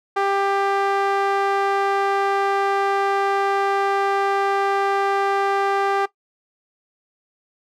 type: tone with band-pass filter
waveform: sawtooth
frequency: 395.6 Hz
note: G4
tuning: 16 cents sharp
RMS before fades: -20 dBFS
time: 0.16-6.06 s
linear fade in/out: 10 ms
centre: 980 Hz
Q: 1.3
effects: noise-tail reverb RT60 0.1 s tail -18 dB re dry